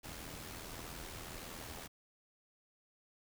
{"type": "noise with amplitude modulation", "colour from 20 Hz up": "pink", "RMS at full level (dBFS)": -45, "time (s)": [0.03, 1.88], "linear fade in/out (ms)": 20, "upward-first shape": "sine", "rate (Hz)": 81.6, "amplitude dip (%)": 50, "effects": []}